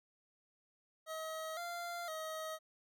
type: tone with pitch steps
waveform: 25% pulse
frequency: 636 / 693 / 632 Hz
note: D#5 / F5 / D#5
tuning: +38 / -14 / +27 cents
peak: -37 dBFS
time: 1.06-2.59 s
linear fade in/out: 50 ms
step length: 510 ms
effects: none